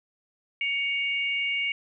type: tone pair together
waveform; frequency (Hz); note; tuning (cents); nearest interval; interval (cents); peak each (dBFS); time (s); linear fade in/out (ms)
sine; 2234 / 2815; C#7 / F7; +13 / +13; major third; 400; -26 / -30; 0.61-1.72; 2
effects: none